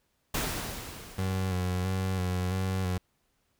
pink noise with exponential decay, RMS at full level -29 dBFS, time 0.34-2.09 s, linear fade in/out 5 ms, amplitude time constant 380 ms
30% pulse tone with vibrato, 92.7 Hz, F#2, 4 cents sharp, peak -25 dBFS, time 1.18-2.98 s, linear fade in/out 5 ms, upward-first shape square, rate 1.5 Hz, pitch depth 31 cents each way
effects pink hiss -74 dBFS RMS until 3.59 s

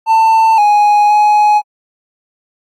triangle tone with pitch steps, 892 / 831 / 839 Hz, A5 / G#5 / G#5, +23 / +1 / +17 cents, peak -4 dBFS, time 0.06-1.62 s, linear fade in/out 50 ms, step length 520 ms, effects AAC 64 kbps

